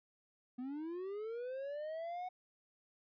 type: linear sweep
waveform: triangle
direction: up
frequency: 242.9 to 741 Hz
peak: -38 dBFS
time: 0.58-2.29 s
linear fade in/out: 10 ms
effects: resampled to 11025 Hz